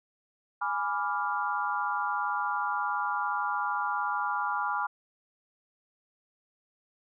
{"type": "chord", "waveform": "sine", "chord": "G# diminished seventh", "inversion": "none", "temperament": "equal", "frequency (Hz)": [830.6, 987.8, 1174.7, 1396.9], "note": ["G#5", "B5", "D6", "F6"], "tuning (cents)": [0, 0, 0, 0], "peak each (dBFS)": -33, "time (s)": [0.61, 4.87], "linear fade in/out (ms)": 10, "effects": []}